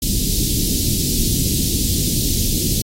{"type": "band-stop noise", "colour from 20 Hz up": "pink", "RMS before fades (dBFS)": -19, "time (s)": [0.02, 2.82], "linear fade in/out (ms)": 5, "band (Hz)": [320, 3900], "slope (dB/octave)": 24, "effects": ["AAC 48 kbps"]}